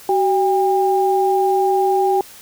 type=tone pair together; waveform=sine; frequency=378.5 / 802 Hz; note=F#4 / G5; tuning=+39 / +39 cents; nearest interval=octave + minor second; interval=1300 cents; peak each=-16 dBFS; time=0.09-2.21 s; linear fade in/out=2 ms; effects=white hiss -41 dBFS RMS until 2.41 s